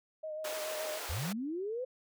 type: tone with vibrato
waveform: sine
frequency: 620 Hz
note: D#5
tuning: 6 cents flat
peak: -37 dBFS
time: 0.23-0.99 s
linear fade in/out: 10 ms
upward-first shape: sine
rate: 7 Hz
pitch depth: 28 cents each way
type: high-pass noise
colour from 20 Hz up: pink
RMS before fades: -41 dBFS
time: 0.44-1.33 s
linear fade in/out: 10 ms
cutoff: 430 Hz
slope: 24 dB/octave
type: linear sweep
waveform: sine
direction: up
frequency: 61.5 to 523.3 Hz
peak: -34 dBFS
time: 1.09-1.85 s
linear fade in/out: 10 ms
effects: none